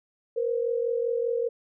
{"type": "tone pair together", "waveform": "sine", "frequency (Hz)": [467.7, 512.8], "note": ["A#4", "C5"], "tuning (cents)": [6, -35], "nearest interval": "major second", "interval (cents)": 159, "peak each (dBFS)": [-25, -30], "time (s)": [0.36, 1.49], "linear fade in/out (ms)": 10, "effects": []}